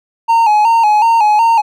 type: tone with vibrato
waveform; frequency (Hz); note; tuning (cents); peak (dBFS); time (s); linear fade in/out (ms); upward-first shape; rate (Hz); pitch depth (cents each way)
triangle; 880; A5; 0; -5; 0.28-1.62; 20; square; 2.7; 73
effects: none